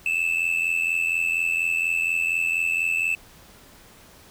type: tone with amplitude modulation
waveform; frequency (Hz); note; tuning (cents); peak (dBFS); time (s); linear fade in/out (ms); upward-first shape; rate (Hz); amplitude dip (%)
triangle; 2629; E7; -5; -16; 0.06-3.15; 2; sine; 84.2; 75
effects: pink hiss -50 dBFS RMS until 4.3 s